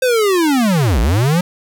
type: linear two-way sweep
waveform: square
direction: down then up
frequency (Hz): 523.3 to 51 to 184.2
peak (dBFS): -12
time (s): 0.02-1.41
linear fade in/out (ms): 5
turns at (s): 1
effects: none